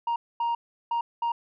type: tone bursts at uneven times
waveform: sine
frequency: 937 Hz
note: A#5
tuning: 9 cents sharp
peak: -21 dBFS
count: 4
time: 0.07-0.16 / 0.4-0.55 / 0.91-1.01 / 1.22-1.32 s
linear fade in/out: 5 ms
effects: tanh soft clip ceiling -23 dBFS